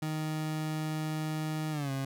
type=tone with pitch glide; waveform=30% pulse; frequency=155.5 to 135.37 Hz; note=D#3 to C#3; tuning=-1 to -41 cents; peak=-29 dBFS; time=0.02-2.05 s; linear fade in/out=5 ms; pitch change=-240 cents; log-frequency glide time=1.71-1.91 s; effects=none